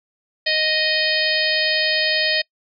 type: harmonic tone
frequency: 622.3 Hz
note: D#5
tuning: in tune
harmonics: 1 / 3 / 4 / 5 / 6 / 7 / 8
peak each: -25 / -22 / -25 / -25 / -27 / -22 / -25 dBFS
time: 0.46-2.42 s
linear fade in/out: 10 ms
effects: noise-tail reverb RT60 0.1 s tail -26 dB re dry + MP3 96 kbps